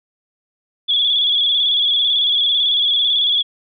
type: tone with vibrato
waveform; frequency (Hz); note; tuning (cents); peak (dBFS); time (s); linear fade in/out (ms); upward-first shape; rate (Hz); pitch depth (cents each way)
sine; 3392; G#7; +36; -13; 0.88-3.43; 20; square; 18; 41
effects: none